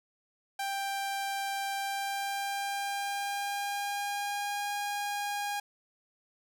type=tone with pitch glide; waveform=sawtooth; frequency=789 to 816.4 Hz; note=G5 to G#5; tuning=+11 to -30 cents; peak=-28 dBFS; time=0.59-5.6 s; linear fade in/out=5 ms; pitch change=+59 cents; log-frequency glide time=1.76-4.73 s; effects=none